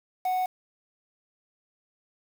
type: tone with quantisation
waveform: triangle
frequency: 740 Hz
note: F#5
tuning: in tune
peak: -22 dBFS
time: 0.25-0.46 s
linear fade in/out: 5 ms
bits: 7
effects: none